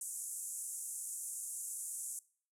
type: band-pass noise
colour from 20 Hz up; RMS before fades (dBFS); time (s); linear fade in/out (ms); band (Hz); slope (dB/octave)
white; -43; 0.01-2.19; 2; 7000 to 11000; 48
effects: noise-tail reverb RT60 0.5 s tail -22 dB re dry